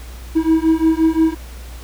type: beating tone pair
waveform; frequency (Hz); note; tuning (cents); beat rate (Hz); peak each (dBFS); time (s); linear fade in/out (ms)
triangle; 319.2 / 324.9; D#4 / E4; +44 / -25; 5.7; -13; 0.35-1.35; 20
effects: added 60 Hz sine -31 dBFS peak until 1.83 s + pink hiss -41 dBFS RMS until 1.83 s